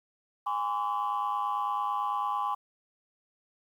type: tone cluster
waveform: sine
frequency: 819 / 1030 / 1139 Hz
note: G#5 / C6 / C#6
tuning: -24 / -28 / +47 cents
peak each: -31 dBFS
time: 0.46-2.55 s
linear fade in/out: 10 ms
effects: tanh soft clip ceiling -22 dBFS + 10-bit